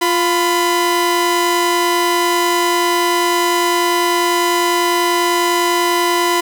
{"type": "tone pair together", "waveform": "sawtooth", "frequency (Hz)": [349.7, 999], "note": ["F4", "B5"], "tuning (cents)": [2, 20], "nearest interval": "octave + tritone", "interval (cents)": 1818, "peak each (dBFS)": -12, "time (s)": [0.01, 6.41], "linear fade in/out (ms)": 10, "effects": []}